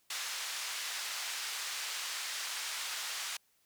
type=band-pass noise; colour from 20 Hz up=white; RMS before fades=-39 dBFS; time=0.1-3.37 s; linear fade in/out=5 ms; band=1100 to 6200 Hz; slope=12 dB/octave; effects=white hiss -72 dBFS RMS until 3.65 s